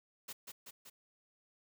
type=noise with echo; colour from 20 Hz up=white; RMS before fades=-45 dBFS; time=0.28-0.33 s; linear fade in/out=10 ms; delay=190 ms; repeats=3; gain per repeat=-3 dB; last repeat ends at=0.9 s; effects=none